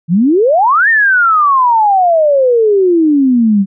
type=exponential two-way sweep; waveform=sine; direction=up then down; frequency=155.56 to 1854 to 189.8 Hz; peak=-6 dBFS; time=0.08-3.66 s; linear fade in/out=50 ms; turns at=0.89 s; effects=none